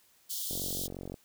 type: high-pass noise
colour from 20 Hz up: white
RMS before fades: -36 dBFS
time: 0.29-0.88 s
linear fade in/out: 20 ms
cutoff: 3100 Hz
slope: 96 dB/octave
type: click train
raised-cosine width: 2 ms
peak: -27 dBFS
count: 30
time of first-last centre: 0.51-1.142 s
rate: 45.9 Hz
effects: white hiss -65 dBFS RMS until 1.24 s